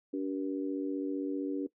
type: harmonic tone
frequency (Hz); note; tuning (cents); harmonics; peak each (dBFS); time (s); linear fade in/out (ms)
95.4; G2; -47; 3 / 4 / 5; -32 / -38 / -41; 0.13-1.67; 10
effects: noise-tail reverb RT60 0.1 s tail -19 dB re dry